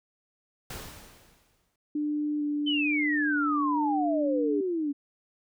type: noise with exponential decay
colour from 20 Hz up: pink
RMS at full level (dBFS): -37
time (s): 0.7-1.76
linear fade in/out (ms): 5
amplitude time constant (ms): 230
type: tone with vibrato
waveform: sine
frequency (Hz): 295.8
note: D4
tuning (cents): +13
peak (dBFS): -26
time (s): 1.95-4.61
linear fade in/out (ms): 5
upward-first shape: square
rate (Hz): 1.1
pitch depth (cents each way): 11
type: exponential sweep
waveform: sine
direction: down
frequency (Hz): 3103 to 277.2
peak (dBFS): -26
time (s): 2.66-4.93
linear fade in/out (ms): 20
effects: none